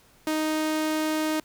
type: tone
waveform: sawtooth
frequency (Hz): 311.1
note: D#4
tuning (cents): 0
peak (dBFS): -20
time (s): 0.27-1.4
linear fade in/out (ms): 2
effects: pink hiss -58 dBFS RMS until 1.44 s